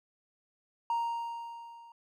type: tone with level ramp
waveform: triangle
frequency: 932.3 Hz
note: A#5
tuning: in tune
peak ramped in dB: -24 to -49 dBFS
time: 0.9-1.92 s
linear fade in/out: 2 ms
effects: tanh soft clip ceiling -22 dBFS